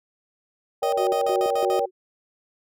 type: chord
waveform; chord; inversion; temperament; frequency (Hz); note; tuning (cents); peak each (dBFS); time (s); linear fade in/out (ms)
sine; G diminished; first; just; 470.4 / 564.5 / 784; Bb4 / Db5 / G5; +16 / +31 / 0; -25; 0.82-1.86; 10
type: tone bursts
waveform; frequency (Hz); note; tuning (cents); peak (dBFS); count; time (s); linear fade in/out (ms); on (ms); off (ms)
30% pulse; 622.3; D#5; 0; -25; 7; 0.83-1.794; 0; 94; 51
type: tone with tremolo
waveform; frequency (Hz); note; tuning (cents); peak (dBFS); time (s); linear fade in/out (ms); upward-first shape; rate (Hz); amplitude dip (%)
sine; 370; F#4; 0; -24; 0.96-1.91; 50; square; 3; 80
effects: none